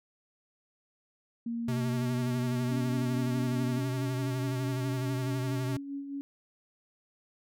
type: tone with pitch glide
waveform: sine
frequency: 233.1 to 241.5 Hz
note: A#3 to B3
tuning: 0 to -39 cents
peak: -31 dBFS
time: 1.46-3.79 s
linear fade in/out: 5 ms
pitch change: +61 cents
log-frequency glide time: 1.85-2.1 s
type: tone with vibrato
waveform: square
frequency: 126.6 Hz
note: B2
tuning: 43 cents sharp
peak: -31 dBFS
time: 1.68-5.77 s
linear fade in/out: 5 ms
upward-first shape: sine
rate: 12 Hz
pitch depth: 39 cents each way
type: tone with tremolo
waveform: sine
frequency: 279.5 Hz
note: C#4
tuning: 14 cents sharp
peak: -33 dBFS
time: 2.71-6.21 s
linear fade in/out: 0 ms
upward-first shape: sine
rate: 4.7 Hz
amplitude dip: 50%
effects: none